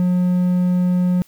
triangle tone, 180 Hz, F#3, 47 cents flat, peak -12 dBFS, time 0-1.22 s, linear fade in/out 0 ms, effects white hiss -54 dBFS RMS until 1.27 s

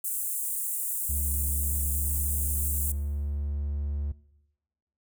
pink high-pass noise, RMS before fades -31 dBFS, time 0.04-2.92 s, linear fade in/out 5 ms, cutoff 8000 Hz, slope 48 dB/octave
triangle tone with pitch glide, 71 to 72.16 Hz, C#2 to D2, +42 to -30 cents, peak -26 dBFS, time 1.09-4.12 s, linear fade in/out 5 ms, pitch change +28 cents, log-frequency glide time 1.26-2.22 s
effects noise-tail reverb RT60 1.0 s tail -20 dB re dry

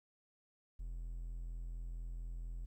triangle tone, 42.14 Hz, E1, 39 cents sharp, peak -39 dBFS, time 0.79-2.66 s, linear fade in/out 10 ms, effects 13-bit

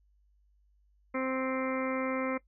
harmonic tone, 261.6 Hz, C4, in tune, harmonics 1 / 2 / 3 / 4 / 5 / 6 / 7 / 8 / 9, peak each -33 / -34 / -47 / -40 / -40 / -49 / -47 / -40 / -47 dBFS, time 1.14-2.38 s, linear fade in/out 10 ms, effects noise-tail reverb RT60 0.1 s tail -19 dB re dry + added 50 Hz sine -64 dBFS peak until 2.47 s

